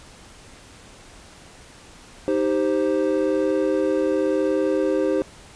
triangle chord, C minor, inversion first, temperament equal, 311.1 / 392 / 523.3 Hz, Eb4 / G4 / C5, 0 / 0 / 0 cents, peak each -21 dBFS, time 2.28-5.22 s, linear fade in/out 0 ms, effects pink hiss -46 dBFS RMS until 5.55 s + resampled to 22050 Hz

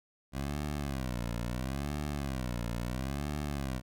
15% pulse tone with vibrato, 65.6 Hz, C2, 5 cents sharp, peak -27 dBFS, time 0.32-3.82 s, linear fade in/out 50 ms, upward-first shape sine, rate 0.74 Hz, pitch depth 210 cents each way, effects none

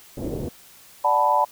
white low-pass noise, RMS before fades -29 dBFS, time 0.17-0.49 s, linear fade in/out 5 ms, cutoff 460 Hz, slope 24 dB/octave
sine chord, B minor seventh, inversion first, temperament equal, 587.3 / 740 / 880 / 987.8 Hz, D5 / F#5 / A5 / B5, 0 / 0 / 0 / 0 cents, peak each -24 / -25 / -20 / -20 dBFS, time 1.04-1.45 s, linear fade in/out 10 ms
effects white hiss -49 dBFS RMS until 1.51 s

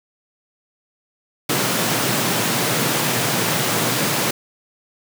pink high-pass noise, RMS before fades -20 dBFS, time 1.49-4.31 s, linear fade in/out 5 ms, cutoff 110 Hz, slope 96 dB/octave, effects none

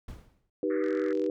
brown noise with exponential decay, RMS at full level -39 dBFS, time 0.08-0.5 s, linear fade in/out 5 ms, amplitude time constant 90 ms
sine chord, Eb augmented, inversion none, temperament just, 311.1 / 388.9 / 486.1 Hz, Eb4 / G4 / B4, 0 / -14 / -28 cents, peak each -30 dBFS, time 0.63-1.3 s, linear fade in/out 2 ms
pink band-pass noise, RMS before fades -44 dBFS, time 0.7-1.13 s, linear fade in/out 5 ms, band 1200 to 2100 Hz, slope 96 dB/octave
click train, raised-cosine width 0.2 ms, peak -32 dBFS, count 20, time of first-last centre 0.84-1.263 s, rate 44.9 Hz
effects none

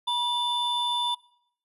triangle tone pair together, 966 / 3527 Hz, B5 / A7, -39 / +3 cents, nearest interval octave + minor seventh, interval 2242 cents, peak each -25 dBFS, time 0.07-1.15 s, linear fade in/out 10 ms, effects noise-tail reverb RT60 0.7 s tail -22 dB re dry + resampled to 32000 Hz

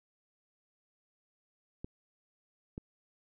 clicks, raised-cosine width 3 ms, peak -27 dBFS, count 2, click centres 1.845 / 2.779 s, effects none

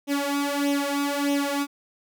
sawtooth tone with flanger, 283.8 Hz, C#4, 41 cents sharp, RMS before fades -25 dBFS, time 0.07-1.67 s, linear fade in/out 50 ms, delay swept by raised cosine 0.32 to 2.72 ms, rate 1.6 Hz, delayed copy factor +0.75, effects none

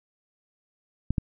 clicks, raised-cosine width 5 ms, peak -12 dBFS, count 2, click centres 1.106 / 1.182 s, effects none

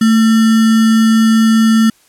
sine tone with sample-and-hold, 222.6 Hz, A3, 20 cents sharp, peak -6 dBFS, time 0.01-1.9 s, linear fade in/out 5 ms, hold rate 1575 Hz, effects white hiss -51 dBFS RMS until 2.08 s + low-pass 12000 Hz 12 dB/octave

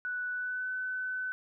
sine tone with pitch glide, 1482 to 1509.6 Hz, F#6 to F#6, +2 to +34 cents, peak -32 dBFS, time 0.05-1.32 s, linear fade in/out 0 ms, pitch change +32 cents, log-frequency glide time 0.31-0.69 s, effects none

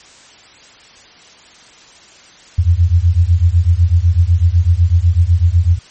sine beating tone pair, 82.41 / 90.41 Hz, E2 / F#2, 0 / -40 cents, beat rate 8 Hz, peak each -11 dBFS, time 2.58-5.79 s, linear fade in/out 10 ms, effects white hiss -42 dBFS RMS until 5.9 s + MP3 32 kbps

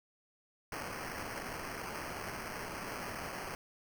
white noise with sample-and-hold, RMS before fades -42 dBFS, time 0.72-3.55 s, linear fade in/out 2 ms, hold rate 3675 Hz, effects none

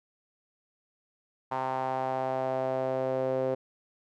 sawtooth tone with band-pass filter sweep, 131 Hz, C3, 2 cents sharp, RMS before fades -30 dBFS, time 1.51-3.55 s, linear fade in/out 10 ms, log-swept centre 900 to 500 Hz, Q 3.9, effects none

